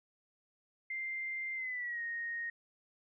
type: tone with pitch glide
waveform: sine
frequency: 2093 to 1864.7 Hz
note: C7 to A#6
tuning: 0 to 0 cents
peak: -36 dBFS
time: 0.9-2.5 s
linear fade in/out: 5 ms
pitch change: -200 cents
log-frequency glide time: 1.55-2.02 s
effects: none